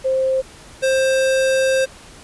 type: tone pair in turn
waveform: sine / square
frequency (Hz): 526 / 528.3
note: C5 / C5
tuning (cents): +9 / +17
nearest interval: unison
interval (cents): 8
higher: second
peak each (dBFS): -15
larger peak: neither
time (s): 0.04-0.42 / 0.82-1.86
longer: second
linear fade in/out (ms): 20
effects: pink hiss -42 dBFS RMS until 2.23 s + resampled to 24000 Hz